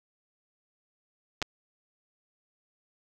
clicks, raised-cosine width 0.2 ms, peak -13 / -12 dBFS, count 2, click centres 1.418 / 1.425 s, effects none

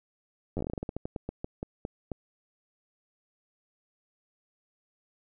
slowing click train, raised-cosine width 2 ms, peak -20 dBFS, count 20, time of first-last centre 0.57-2.117 s, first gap 10 ms, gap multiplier 1.2, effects none

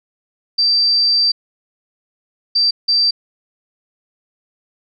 sine tone bursts at uneven times, 4678 Hz, D8, 8 cents flat, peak -11 dBFS, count 3, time 0.58-1.32 / 2.55-2.71 / 2.88-3.11 s, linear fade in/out 10 ms, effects none

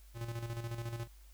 square tone with tremolo, 116.54 Hz, A#2, in tune, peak -37 dBFS, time 0.14-1.08 s, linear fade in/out 50 ms, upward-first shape square, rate 14 Hz, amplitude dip 55%, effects added 50 Hz sine -54 dBFS peak until 1.33 s + white hiss -66 dBFS RMS until 1.33 s

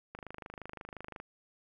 click train, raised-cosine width 0.5 ms, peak -28 dBFS, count 28, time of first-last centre 0.15-1.201 s, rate 25.7 Hz, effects 11-bit

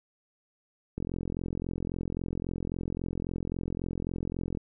click train, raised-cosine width 3 ms, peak -20 dBFS, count 158, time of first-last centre 0.98-4.573 s, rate 43.7 Hz, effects none

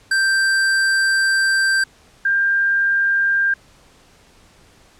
square / sine tone pair in turn, 1570 / 1594.7 Hz, G6 / G6, +2 / +29 cents, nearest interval unison, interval 27 cents, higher second, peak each -15 / -14 dBFS, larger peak second, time 0.11-1.84 / 2.25-3.54 s, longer first, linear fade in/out 5 ms, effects pink hiss -51 dBFS RMS until 4.99 s + low-pass 9000 Hz 12 dB/octave

